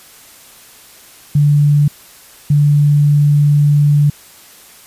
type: tone pair in turn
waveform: sine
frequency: 146.1 / 146.1 Hz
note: D3 / D3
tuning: -9 / -9 cents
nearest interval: unison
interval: 0 cents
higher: neither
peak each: -7 dBFS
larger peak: neither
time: 1.35-1.88 / 2.5-4.1 s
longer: second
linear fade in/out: 5 ms
effects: white hiss -41 dBFS RMS until 4.86 s + resampled to 32000 Hz